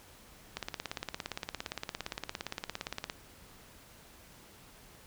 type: click train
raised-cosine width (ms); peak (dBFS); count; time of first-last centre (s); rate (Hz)
0.2; -18; 45; 0.57-3.099; 17.4
effects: pink hiss -56 dBFS RMS until 5.06 s